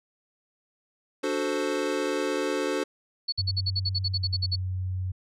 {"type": "chord", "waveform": "square", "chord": "D dominant seventh", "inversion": "none", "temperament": "equal", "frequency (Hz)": [293.7, 370, 440, 523.3], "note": ["D4", "F#4", "A4", "C5"], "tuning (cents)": [0, 0, 0, 0], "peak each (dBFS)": -32, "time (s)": [1.23, 2.84], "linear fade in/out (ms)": 10}
{"type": "tone bursts", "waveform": "sine", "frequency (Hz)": 4422, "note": "C#8", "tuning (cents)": -5, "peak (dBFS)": -24, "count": 14, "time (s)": [3.28, 4.559], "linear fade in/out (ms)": 10, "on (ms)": 44, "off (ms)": 51}
{"type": "tone with pitch glide", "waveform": "sine", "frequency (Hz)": [95.1, 92.55], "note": ["F#2", "F#2"], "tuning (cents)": [48, 1], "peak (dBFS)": -27, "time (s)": [3.38, 5.12], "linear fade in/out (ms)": 10, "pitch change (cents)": -47, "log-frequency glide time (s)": [4.05, 4.35]}
{"effects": ["low-pass 8000 Hz 12 dB/octave"]}